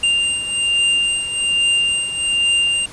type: beating tone pair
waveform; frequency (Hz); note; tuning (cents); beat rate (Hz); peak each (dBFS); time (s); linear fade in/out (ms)
square; 2794 / 2795.2; F7 / F7; 0 / +1; 1.2; -23 / -17; 0.03-2.86; 5
effects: pink hiss -38 dBFS RMS until 2.92 s + resampled to 24000 Hz